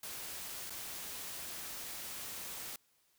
white noise with dropouts, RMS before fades -44 dBFS, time 0.03-2.76 s, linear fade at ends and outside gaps 2 ms, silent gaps 0.697-0.704 s, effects white hiss -73 dBFS RMS until 3.18 s

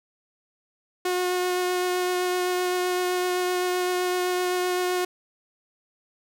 sawtooth tone with vibrato, 361.9 Hz, F#4, 38 cents flat, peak -19 dBFS, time 1.05-5.05 s, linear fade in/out 5 ms, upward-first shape triangle, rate 7.8 Hz, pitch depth 12 cents each way, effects none

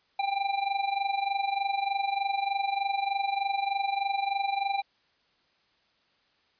square tone with amplitude modulation, 793 Hz, G5, 20 cents sharp, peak -24 dBFS, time 0.19-4.82 s, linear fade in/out 5 ms, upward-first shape sine, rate 23.3 Hz, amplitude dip 75%, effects white hiss -68 dBFS RMS until 6.59 s + resampled to 11025 Hz

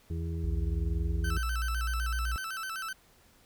harmonic tone, 82.41 Hz, E2, in tune, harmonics 1 / 2 / 4 / 5, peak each -32 / -38 / -44 / -46 dBFS, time 0.1-1.38 s, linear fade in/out 5 ms
sine tone with pitch glide, 61.74 to 58.82 Hz, B1 to A#1, 0 to +16 cents, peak -29 dBFS, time 0.44-2.36 s, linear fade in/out 0 ms, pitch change -84 cents, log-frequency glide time 0.79-1.41 s
40% pulse tone with vibrato, 1424 Hz, F6, 33 cents sharp, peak -34 dBFS, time 1.24-2.93 s, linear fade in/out 5 ms, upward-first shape square, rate 7.9 Hz, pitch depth 130 cents each way
effects pink hiss -62 dBFS RMS until 3.45 s

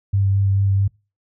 sine tone with vibrato, 98.3 Hz, G2, 5 cents sharp, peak -14 dBFS, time 0.13-0.88 s, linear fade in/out 10 ms, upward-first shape sine, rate 4.6 Hz, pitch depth 13 cents each way, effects noise-tail reverb RT60 0.3 s tail -25 dB re dry

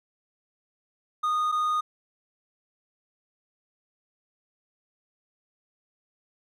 triangle tone pair in turn, 1233 / 1233 Hz, D#6 / D#6, -16 / -16 cents, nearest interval unison, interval 0 cents, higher neither, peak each -21 / -21 dBFS, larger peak neither, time 1.23-1.52 / 1.52-1.81 s, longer neither, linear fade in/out 10 ms, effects none

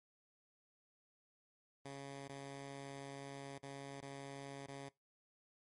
10% pulse tone with dropouts, 138.59 Hz, C#3, in tune, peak -39 dBFS, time 1.85-4.89 s, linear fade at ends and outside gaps 5 ms, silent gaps 2.279-2.293 / 3.583-3.63 / 4.008-4.025 / 4.665-4.683 s, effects noise-tail reverb RT60 0.2 s tail -21 dB re dry + MP3 48 kbps

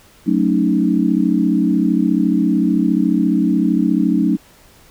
sine chord, D# half-diminished seventh, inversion first, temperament equal, 185 / 220 / 277.2 / 311.1 Hz, F#3 / A3 / C#4 / D#4, 0 / 0 / 0 / 0 cents, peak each -18 dBFS, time 0.26-4.37 s, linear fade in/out 20 ms, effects pink hiss -48 dBFS RMS until 4.9 s

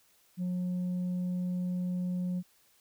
sine tone, 180 Hz, F#3, 47 cents flat, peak -27 dBFS, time 0.37-2.43 s, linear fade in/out 50 ms, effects tanh soft clip ceiling -29 dBFS + white hiss -66 dBFS RMS until 2.8 s

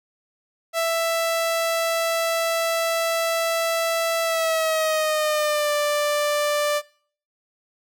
sawtooth tone with pitch glide, 662 to 589.8 Hz, E5 to D5, +7 to +7 cents, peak -16 dBFS, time 0.73-6.82 s, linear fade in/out 50 ms, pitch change -200 cents, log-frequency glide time 4.23-5.72 s, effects noise-tail reverb RT60 0.5 s tail -22 dB re dry

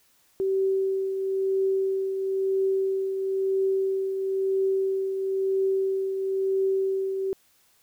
sine tone with tremolo, 385 Hz, G4, 31 cents flat, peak -20 dBFS, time 0.4-7.33 s, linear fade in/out 0 ms, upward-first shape triangle, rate 1 Hz, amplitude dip 50%, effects white hiss -63 dBFS RMS until 7.82 s

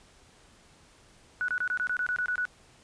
sine tone bursts, 1475 Hz, F#6, 6 cents flat, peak -26 dBFS, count 11, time 1.41-2.453 s, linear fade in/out 0 ms, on 73 ms, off 24 ms, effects pink hiss -58 dBFS RMS until 2.83 s + resampled to 22050 Hz

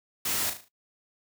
white noise with echo, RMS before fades -29 dBFS, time 0.25-0.5 s, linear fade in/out 5 ms, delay 37 ms, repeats 5, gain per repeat -7 dB, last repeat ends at 0.685 s, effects noise-tail reverb RT60 0.1 s tail -18 dB re dry + high-pass 60 Hz 12 dB/octave

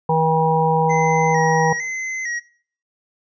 harmonic tone, 160.4 Hz, E3, 47 cents flat, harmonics 1 / 3 / 5 / 6, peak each -20 / -20 / -20 / -20 dBFS, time 0.09-1.73 s, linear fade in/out 5 ms
square tone with vibrato, 1975.5 Hz, B6, in tune, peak -24 dBFS, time 0.89-2.4 s, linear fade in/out 20 ms, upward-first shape square, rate 1.1 Hz, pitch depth 67 cents each way
effects noise-tail reverb RT60 0.5 s tail -18 dB re dry + resampled to 16000 Hz

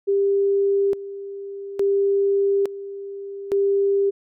sine tone with tremolo, 397.2 Hz, G4, 23 cents sharp, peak -16 dBFS, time 0.07-4.11 s, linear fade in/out 20 ms, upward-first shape square, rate 0.58 Hz, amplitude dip 80%, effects none

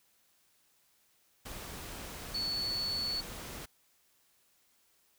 sine tone in noise, 4435 Hz, C#8, in tune, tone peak -32 dBFS, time 2.34-3.21 s, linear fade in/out 10 ms, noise pink, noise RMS -44 dBFS, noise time 1.45-3.66 s, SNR +9 dB, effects white hiss -70 dBFS RMS until 5.18 s

